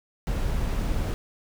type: noise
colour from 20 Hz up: brown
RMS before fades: -26 dBFS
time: 0.27-1.14 s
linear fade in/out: 0 ms
effects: none